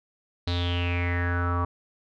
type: tone with low-pass filter sweep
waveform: square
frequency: 87.6 Hz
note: F2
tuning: 6 cents sharp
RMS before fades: -26 dBFS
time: 0.47-1.65 s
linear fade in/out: 5 ms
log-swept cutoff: 4100 to 1100 Hz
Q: 7.9
effects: none